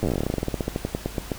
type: slowing click train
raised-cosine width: 2 ms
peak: -11 dBFS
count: 28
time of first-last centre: 0.03-1.318 s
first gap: 9 ms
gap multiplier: 1.11
effects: added 50 Hz sine -41 dBFS peak until 1.38 s + pink hiss -40 dBFS RMS until 1.38 s